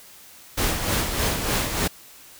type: noise with tremolo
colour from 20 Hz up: pink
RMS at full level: -22 dBFS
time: 0.57-1.88 s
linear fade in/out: 10 ms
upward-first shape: sine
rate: 3.3 Hz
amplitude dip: 50%
effects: white hiss -47 dBFS RMS until 2.39 s